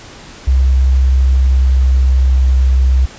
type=tone with pitch glide; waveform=sine; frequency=65.41 to 64.85 Hz; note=C2 to C2; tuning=0 to -15 cents; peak=-7 dBFS; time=0.47-3.06 s; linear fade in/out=10 ms; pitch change=-15 cents; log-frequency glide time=1.04-2.52 s; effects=pink hiss -35 dBFS RMS until 3.18 s + resampled to 16000 Hz